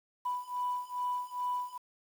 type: beating tone pair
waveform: sine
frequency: 987.8 / 990.2 Hz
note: B5 / B5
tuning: 0 / +4 cents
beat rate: 2.4 Hz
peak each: -35 / -34 dBFS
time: 0.25-1.78 s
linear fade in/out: 10 ms
effects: tanh soft clip ceiling -26 dBFS + 9-bit